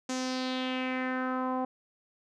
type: tone with low-pass filter sweep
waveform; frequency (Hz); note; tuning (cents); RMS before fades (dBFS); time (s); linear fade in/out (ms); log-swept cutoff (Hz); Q
sawtooth; 257; C4; -31; -32; 0.09-1.65; 5; 6900 to 860; 3.2
effects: none